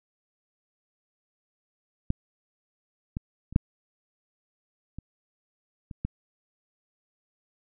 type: clicks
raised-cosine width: 5 ms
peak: -12 / -18 / -28 / -7 / -25 / -26 / -16 dBFS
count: 7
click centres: 2.104 / 3.169 / 3.526 / 3.561 / 4.986 / 5.912 / 6.05 s
effects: none